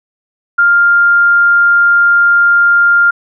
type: tone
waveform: sine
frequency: 1400 Hz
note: F6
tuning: 4 cents sharp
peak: -5 dBFS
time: 0.58-3.11 s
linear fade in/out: 10 ms
effects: none